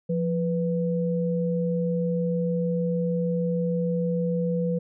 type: tone pair together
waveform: sine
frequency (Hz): 173.36 / 493.6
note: F3 / B4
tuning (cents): -12 / -1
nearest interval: octave + tritone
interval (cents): 1811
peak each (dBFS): -24 / -27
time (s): 0.09-4.79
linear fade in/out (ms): 10
effects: none